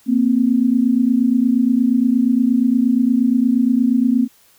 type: tone pair together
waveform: sine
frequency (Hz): 233.1 / 261.6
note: A#3 / C4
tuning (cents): 0 / 0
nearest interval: major second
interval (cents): 200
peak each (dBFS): -15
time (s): 0.06-4.28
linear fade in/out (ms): 50
effects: white hiss -53 dBFS RMS until 4.58 s